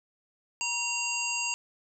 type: harmonic tone with a mistuned harmonic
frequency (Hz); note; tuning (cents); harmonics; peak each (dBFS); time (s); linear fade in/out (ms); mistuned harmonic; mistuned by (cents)
950; A#5; +33; 1 / 3 / 5 / 7 / 8; -37 / -31 / -37 / -37 / -35; 0.61-1.54; 0; 3; -54
effects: 10-bit